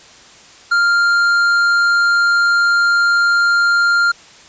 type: tone with tanh clipping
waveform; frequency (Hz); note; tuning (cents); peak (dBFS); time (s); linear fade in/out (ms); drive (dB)
sine; 1396.9; F6; 0; -12; 0.71-4.12; 10; 9
effects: white hiss -42 dBFS RMS until 4.48 s + resampled to 16000 Hz